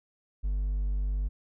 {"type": "tone with hard clipping", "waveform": "triangle", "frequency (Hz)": 49, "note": "G1", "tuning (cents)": 0, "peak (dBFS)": -27, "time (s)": [0.43, 1.29], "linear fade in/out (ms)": 20, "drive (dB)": 5, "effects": []}